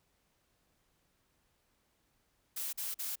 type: noise bursts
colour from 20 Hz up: blue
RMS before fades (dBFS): -38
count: 3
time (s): 2.56-3.158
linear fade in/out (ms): 10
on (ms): 170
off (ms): 44
effects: pink hiss -75 dBFS RMS until 3.2 s